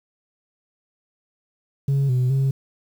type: tone with pitch steps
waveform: sine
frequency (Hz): 138.4 / 126.3 / 135.2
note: C#3 / B2 / C#3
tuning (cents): -2 / +39 / -43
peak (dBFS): -14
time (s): 1.88-2.51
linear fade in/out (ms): 5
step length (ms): 210
effects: tanh soft clip ceiling -16 dBFS + 8-bit